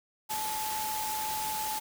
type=tone in noise; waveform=sine; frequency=865 Hz; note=A5; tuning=30 cents flat; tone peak=-33 dBFS; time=0.29-1.8 s; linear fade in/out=20 ms; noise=white; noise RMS=-36 dBFS; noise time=0.29-1.8 s; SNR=0 dB; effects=none